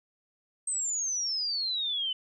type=exponential sweep; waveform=sine; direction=down; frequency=8370 to 3000 Hz; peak=-28 dBFS; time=0.67-2.13 s; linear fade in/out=5 ms; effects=none